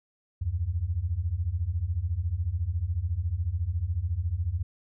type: beating tone pair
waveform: sine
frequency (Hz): 77.7 / 91.7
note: D#2 / F#2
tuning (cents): -2 / -15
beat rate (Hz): 14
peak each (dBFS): -30 / -28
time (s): 0.41-4.63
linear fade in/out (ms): 10
effects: none